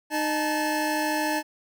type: tone pair together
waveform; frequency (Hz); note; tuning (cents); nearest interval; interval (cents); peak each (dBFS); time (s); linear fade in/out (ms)
25% pulse; 306.6 / 866.7; D#4 / A5; -25 / -26; octave + tritone; 1799; -23; 0.1-1.43; 50
effects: none